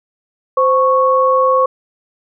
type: tone pair together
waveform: sine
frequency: 519 / 1105.5 Hz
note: C5 / C#6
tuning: -14 / -5 cents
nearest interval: octave + minor second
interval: 1309 cents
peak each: -12 dBFS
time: 0.57-1.66 s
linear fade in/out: 5 ms
effects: none